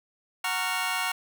20% pulse chord, Gb major seventh, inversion none, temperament just, 740 / 925 / 1110 / 1387.5 Hz, Gb5 / Bb5 / Db6 / F6, 0 / -14 / +2 / -12 cents, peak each -28 dBFS, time 0.44-1.12 s, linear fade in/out 5 ms, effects none

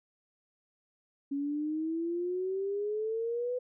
sine exponential sweep, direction up, 277.2 to 503 Hz, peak -30 dBFS, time 1.31-3.59 s, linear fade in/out 10 ms, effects none

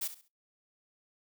blue noise with echo, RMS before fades -34 dBFS, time 0.01-0.08 s, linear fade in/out 10 ms, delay 68 ms, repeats 3, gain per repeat -12 dB, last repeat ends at 0.284 s, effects noise-tail reverb RT60 0.2 s tail -22 dB re dry

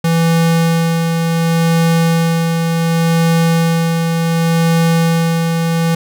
square tone with tremolo, 165.7 Hz, E3, 9 cents sharp, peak -10 dBFS, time 0.04-5.95 s, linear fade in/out 5 ms, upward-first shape sine, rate 0.68 Hz, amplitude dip 35%, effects none

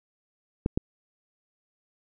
clicks, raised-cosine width 3 ms, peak -11 dBFS, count 2, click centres 0.661 / 0.775 s, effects none

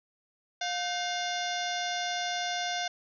harmonic tone with a mistuned harmonic, 708 Hz, F5, 23 cents sharp, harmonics 1 / 2 / 3 / 4 / 5 / 6 / 7 / 8 / 9, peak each -33 / -37 / -40 / -42 / -37 / -44 / -43 / -42 / -46 dBFS, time 0.61-2.88 s, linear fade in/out 5 ms, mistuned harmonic 2, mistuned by +140 cents, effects none

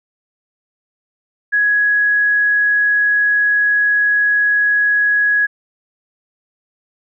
sine tone, 1671 Hz, G#6, 10 cents sharp, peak -11 dBFS, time 1.52-5.47 s, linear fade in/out 20 ms, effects none

